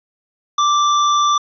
square tone, 1174.7 Hz, D6, in tune, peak -13 dBFS, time 0.58-1.38 s, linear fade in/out 5 ms, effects resampled to 16000 Hz + 8-bit

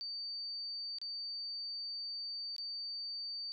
sine tone with dropouts, 4600 Hz, D8, 37 cents flat, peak -39 dBFS, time 0.01-3.52 s, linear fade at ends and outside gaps 0 ms, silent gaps 0.985-1.015 / 2.564-2.582 s, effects none

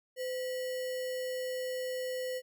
sine tone with sample-and-hold, 510 Hz, C5, 44 cents flat, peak -33 dBFS, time 0.16-2.42 s, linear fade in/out 50 ms, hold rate 2450 Hz, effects none

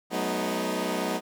15% pulse chord, B dominant seventh, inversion second, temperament equal with one note detuned, 185 / 215.3 / 246.9 / 311.1 Hz, F#3 / A3 / B3 / D#4, 0 / -37 / 0 / 0 cents, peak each -26 dBFS, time 0.1-1.21 s, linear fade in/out 50 ms, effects none

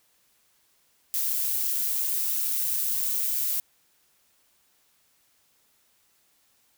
violet noise with amplitude modulation, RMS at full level -25 dBFS, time 1.14-3.6 s, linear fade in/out 0 ms, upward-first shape sine, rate 135 Hz, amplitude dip 40%, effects white hiss -66 dBFS RMS until 6.77 s

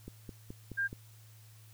click train, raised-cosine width 3 ms, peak -30 dBFS, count 5, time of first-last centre 0.08-0.929 s, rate 4.71 Hz
sine tone, 1600 Hz, G6, 35 cents sharp, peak -29 dBFS, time 0.77-0.88 s, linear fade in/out 20 ms
effects added 109 Hz sine -54 dBFS peak until 1.73 s + white hiss -62 dBFS RMS until 1.73 s

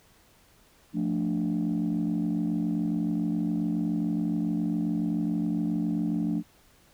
sine chord, D minor, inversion first, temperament equal with one note detuned, 174.61 / 221.8 / 293.7 Hz, F3 / A3 / D4, 0 / +14 / 0 cents, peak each -28 dBFS, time 0.93-6.43 s, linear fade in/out 50 ms, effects tanh soft clip ceiling -20 dBFS + pink hiss -60 dBFS RMS until 6.93 s

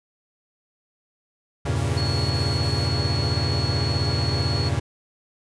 45% pulse chord, E diminished seventh, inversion none, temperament equal, 82.41 / 98 / 116.54 / 138.59 Hz, E2 / G2 / Bb2 / Db3, 0 / 0 / 0 / 0 cents, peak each -27 dBFS, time 1.65-4.8 s, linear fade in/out 10 ms
blue noise bursts, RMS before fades -40 dBFS, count 4, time 1.76-2.877 s, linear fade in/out 5 ms, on 250 ms, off 39 ms
sine tone, 4358 Hz, C#8, 30 cents flat, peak -28 dBFS, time 1.97-4.69 s, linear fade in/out 5 ms
effects resampled to 22050 Hz

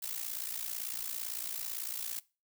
blue noise with amplitude modulation, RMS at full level -35 dBFS, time 0.02-2.2 s, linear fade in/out 10 ms, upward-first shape sine, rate 57.9 Hz, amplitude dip 80%, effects noise-tail reverb RT60 0.3 s tail -21 dB re dry

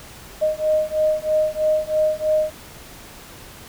sine beating tone pair, 617 / 620.1 Hz, D#5 / D#5, -15 / -6 cents, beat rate 3.1 Hz, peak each -20 dBFS, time 0.41-2.52 s, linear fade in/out 20 ms, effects pink hiss -41 dBFS RMS until 3.68 s

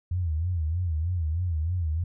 sine tone with vibrato, 83.7 Hz, E2, 27 cents sharp, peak -24 dBFS, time 0.11-2.04 s, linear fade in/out 5 ms, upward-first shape sine, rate 3.2 Hz, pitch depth 150 cents each way, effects none

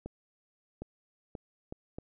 accelerating click train, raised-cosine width 2 ms, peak -26 dBFS, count 5, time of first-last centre 0.06-1.985 s, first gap 760 ms, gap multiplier 0.7, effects none

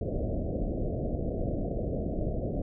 pink low-pass noise, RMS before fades -31 dBFS, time 0.01-2.62 s, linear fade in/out 5 ms, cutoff 680 Hz, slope 96 dB/octave, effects none

